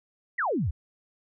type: exponential sweep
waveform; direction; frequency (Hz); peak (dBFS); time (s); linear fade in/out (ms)
sine; down; 2093 to 65.41; -24; 0.38-0.71; 10
effects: none